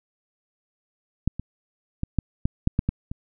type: clicks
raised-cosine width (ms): 5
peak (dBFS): -8 / -18 / -13 / -8 / -9 / -6 / -8 / -10 / -19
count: 9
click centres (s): 1.276 / 1.396 / 2.034 / 2.187 / 2.455 / 2.674 / 2.791 / 2.89 / 3.115
effects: none